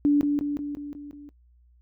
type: tone with echo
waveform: sine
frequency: 290 Hz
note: D4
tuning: 22 cents flat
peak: -16 dBFS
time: 0.05-0.21 s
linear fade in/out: 0 ms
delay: 180 ms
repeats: 6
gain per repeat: -4 dB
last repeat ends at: 1.29 s
effects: noise-tail reverb RT60 0.1 s tail -21 dB re dry + added 60 Hz sine -55 dBFS peak until 1.81 s